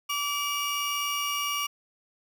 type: tone pair together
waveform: 30% pulse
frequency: 1155 / 2847 Hz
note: D6 / F7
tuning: -29 / +33 cents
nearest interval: octave + major third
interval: 1562 cents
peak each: -27 / -28 dBFS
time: 0.09-1.67 s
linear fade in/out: 10 ms
effects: none